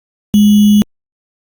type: tone with sample-and-hold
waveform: sine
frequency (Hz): 207.7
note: G#3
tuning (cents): 0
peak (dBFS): -4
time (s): 0.34-0.82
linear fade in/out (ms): 0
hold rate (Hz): 3150
effects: Opus 48 kbps